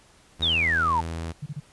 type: tone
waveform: sawtooth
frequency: 82.41 Hz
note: E2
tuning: in tune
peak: -26 dBFS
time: 0.39-1.33 s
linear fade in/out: 20 ms
type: exponential sweep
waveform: sine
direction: down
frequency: 3840 to 860 Hz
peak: -20 dBFS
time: 0.42-1.01 s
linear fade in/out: 10 ms
type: tone bursts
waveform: sine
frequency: 146.83 Hz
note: D3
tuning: in tune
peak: -29 dBFS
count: 3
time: 1.42-1.602 s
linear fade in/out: 10 ms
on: 42 ms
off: 28 ms
effects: pink hiss -56 dBFS RMS until 1.72 s + resampled to 24000 Hz